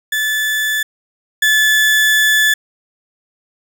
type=tone pair in turn; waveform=35% pulse; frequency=1740 / 1730.7 Hz; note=A6 / A6; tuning=-20 / -29 cents; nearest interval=unison; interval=9 cents; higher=first; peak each=-13 / -8 dBFS; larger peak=second; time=0.12-0.83 / 1.42-2.54 s; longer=second; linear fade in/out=5 ms; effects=none